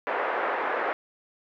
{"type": "band-pass noise", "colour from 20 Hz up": "pink", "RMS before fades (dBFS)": -28, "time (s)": [0.07, 0.93], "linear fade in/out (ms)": 0, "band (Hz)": [440, 1900], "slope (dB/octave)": 24, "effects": []}